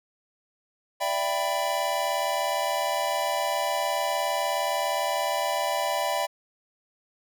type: chord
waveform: square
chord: E minor seventh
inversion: third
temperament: equal with one note detuned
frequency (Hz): 587.3 / 666.9 / 784 / 987.8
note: D5 / E5 / G5 / B5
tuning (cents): 0 / +20 / 0 / 0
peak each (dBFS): -31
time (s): 1-6.27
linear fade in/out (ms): 20
effects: none